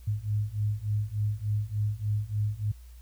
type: beating tone pair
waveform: sine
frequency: 103.3 / 106.7 Hz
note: G#2 / G#2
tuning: -9 / +47 cents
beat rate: 3.4 Hz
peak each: -30 / -29 dBFS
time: 0.07-2.72 s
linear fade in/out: 10 ms
effects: added 60 Hz sine -45 dBFS peak until 3.01 s + white hiss -62 dBFS RMS until 3.01 s